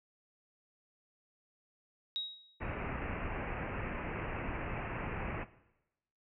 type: tone with exponential decay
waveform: sine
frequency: 3800 Hz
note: A#7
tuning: 33 cents sharp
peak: -32 dBFS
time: 2.16-2.62 s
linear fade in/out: 0 ms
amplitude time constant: 100 ms
type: low-pass noise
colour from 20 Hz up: pink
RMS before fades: -39 dBFS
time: 2.6-5.45 s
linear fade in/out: 20 ms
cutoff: 2700 Hz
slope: 96 dB/octave
effects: noise-tail reverb RT60 0.9 s tail -17 dB re dry